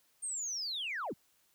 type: linear sweep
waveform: sine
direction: down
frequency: 8800 to 95.2 Hz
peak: -34 dBFS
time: 0.22-1.14 s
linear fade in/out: 20 ms
effects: tanh soft clip ceiling -31 dBFS + white hiss -71 dBFS RMS until 1.54 s